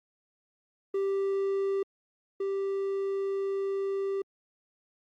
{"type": "tone pair in turn", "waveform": "triangle", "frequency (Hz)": [392, 392], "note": ["G4", "G4"], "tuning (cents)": [0, 0], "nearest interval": "unison", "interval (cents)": 0, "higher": "neither", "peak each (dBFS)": [-24, -26], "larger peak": "first", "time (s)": [[0.94, 1.83], [2.4, 4.22]], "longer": "second", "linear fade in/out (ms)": 5, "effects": ["Opus 32 kbps"]}